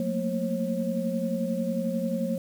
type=tone cluster; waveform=sine; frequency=181.3 / 222.5 / 233.7 / 539 Hz; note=F#3 / A3 / A#3 / C#5; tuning=-35 / +20 / +5 / -49 cents; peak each=-31 dBFS; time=0-2.38 s; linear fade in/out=2 ms; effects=8-bit